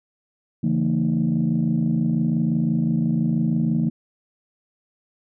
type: tone cluster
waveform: sine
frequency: 141.8 / 167.7 / 227 / 308.1 Hz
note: C#3 / E3 / A#3 / D#4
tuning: +40 / +30 / -46 / -17 cents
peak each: -25 / -21 / -21 / -29 dBFS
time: 0.63-3.9 s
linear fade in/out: 10 ms
effects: tanh soft clip ceiling -11 dBFS